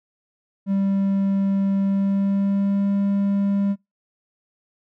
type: tone with pitch glide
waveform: triangle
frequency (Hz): 196 to 199.31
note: G3 to G3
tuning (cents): 0 to +29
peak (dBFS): -16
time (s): 0.66-3.76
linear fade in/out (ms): 50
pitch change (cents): +29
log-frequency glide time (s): 1.82-2.9
effects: noise-tail reverb RT60 0.2 s tail -24 dB re dry